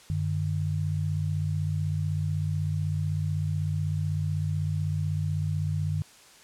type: tone pair together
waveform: sine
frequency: 95.3 / 151.28 Hz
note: G2 / D#3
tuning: -48 / -48 cents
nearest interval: minor sixth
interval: 800 cents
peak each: -28 / -28 dBFS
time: 0.1-6.02 s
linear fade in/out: 0 ms
effects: white hiss -53 dBFS RMS until 6.43 s + low-pass 9000 Hz 12 dB/octave